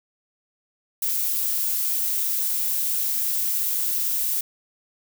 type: noise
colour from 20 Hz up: violet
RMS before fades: -24 dBFS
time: 1.02-4.41 s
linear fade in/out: 5 ms
effects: none